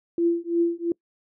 sine tone with tremolo, 340 Hz, F4, 46 cents flat, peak -16 dBFS, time 0.18-0.92 s, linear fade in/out 2 ms, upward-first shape triangle, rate 2.9 Hz, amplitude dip 100%, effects noise-tail reverb RT60 0.1 s tail -26 dB re dry

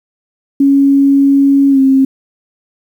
sine tone with pitch glide, 277.2 to 267.6 Hz, C#4 to C4, 0 to +39 cents, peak -5 dBFS, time 0.6-2.05 s, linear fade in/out 5 ms, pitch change -61 cents, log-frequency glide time 1.7-1.79 s, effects 7-bit

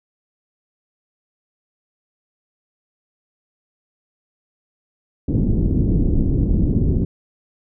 pink low-pass noise, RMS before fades -17 dBFS, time 5.28-7.05 s, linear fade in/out 5 ms, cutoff 320 Hz, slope 24 dB/octave, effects none

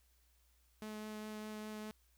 sawtooth tone with vibrato, 214.2 Hz, A3, 46 cents flat, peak -40 dBFS, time 0.82-1.91 s, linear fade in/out 0 ms, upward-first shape triangle, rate 4.9 Hz, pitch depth 10 cents each way, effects added 60 Hz sine -70 dBFS peak until 2.17 s + white hiss -75 dBFS RMS until 2.17 s

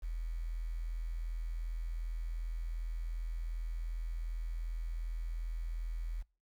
sine tone with quantisation, 41.33 Hz, E1, 5 cents sharp, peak -35 dBFS, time 0.02-6.23 s, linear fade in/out 20 ms, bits 10, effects noise-tail reverb RT60 0.3 s tail -23 dB re dry

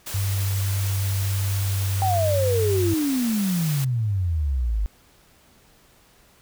white noise, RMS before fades -33 dBFS, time 0.06-3.85 s, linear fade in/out 10 ms
sine tone with pitch glide, 98 to 96.93 Hz, G2 to G2, 0 to -19 cents, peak -21 dBFS, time 0.14-2.94 s, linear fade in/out 5 ms, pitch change -19 cents, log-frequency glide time 1.4-2.08 s
sine exponential sweep, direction down, 790 to 49 Hz, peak -20 dBFS, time 2.02-4.86 s, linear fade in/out 0 ms
effects pink hiss -56 dBFS RMS until 6.41 s

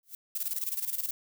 violet noise with exponential growth, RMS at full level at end -38 dBFS, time 0.03-0.15 s, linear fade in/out 1 ms, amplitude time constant 26 ms
violet noise with tremolo, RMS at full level -31 dBFS, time 0.35-1.11 s, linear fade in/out 5 ms, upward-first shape square, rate 19 Hz, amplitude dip 70%
effects none

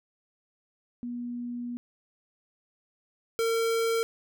sine / square tone pair in turn, 241.6 / 456.1 Hz, B3 / A#4, -38 / -38 cents, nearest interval major seventh, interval 1100 cents, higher second, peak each -32 / -25 dBFS, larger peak second, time 1.03-1.77 / 3.39-4.03 s, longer first, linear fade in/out 0 ms, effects none

